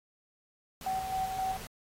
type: band-stop noise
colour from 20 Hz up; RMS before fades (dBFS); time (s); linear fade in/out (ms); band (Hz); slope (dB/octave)
pink; -45; 0.81-1.67; 2; 260 to 370; 96
type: tone with tremolo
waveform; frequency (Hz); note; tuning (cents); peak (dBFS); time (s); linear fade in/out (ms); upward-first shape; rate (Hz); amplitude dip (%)
sine; 759; F#5; +44; -29; 0.86-1.57; 5; square; 3.8; 45
effects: AAC 48 kbps